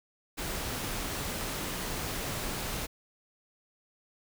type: noise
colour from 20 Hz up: pink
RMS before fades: -35 dBFS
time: 0.37-2.87 s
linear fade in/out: 20 ms
effects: none